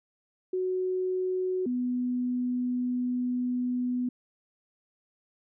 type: tone pair in turn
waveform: sine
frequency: 370 / 248.2 Hz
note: F#4 / B3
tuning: 0 / +9 cents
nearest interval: perfect fifth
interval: 691 cents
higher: first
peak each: -26 dBFS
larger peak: neither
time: 0.53-1.66 / 1.66-4.09 s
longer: second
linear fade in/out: 5 ms
effects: none